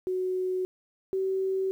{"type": "tone pair in turn", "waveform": "sine", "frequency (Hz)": [370, 381.7], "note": ["F#4", "G4"], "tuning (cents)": [0, -46], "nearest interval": "minor second", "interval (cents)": 54, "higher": "second", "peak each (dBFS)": [-26, -25], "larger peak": "second", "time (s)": [[0.07, 0.65], [1.13, 1.71]], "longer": "neither", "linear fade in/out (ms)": 0, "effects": ["10-bit"]}